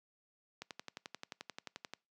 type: click train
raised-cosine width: 0.2 ms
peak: -26 dBFS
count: 16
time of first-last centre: 0.62-1.936 s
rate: 11.4 Hz
effects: noise-tail reverb RT60 0.3 s tail -25 dB re dry + high-pass 150 Hz 12 dB/octave